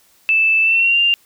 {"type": "tone with pitch glide", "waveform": "sine", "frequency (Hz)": [2637, 2791], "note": ["E7", "F7"], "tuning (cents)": [0, -2], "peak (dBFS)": -11, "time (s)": [0.29, 1.14], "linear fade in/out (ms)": 0, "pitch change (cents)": 98, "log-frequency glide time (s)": [0.62, 0.99], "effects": ["white hiss -54 dBFS RMS until 1.25 s"]}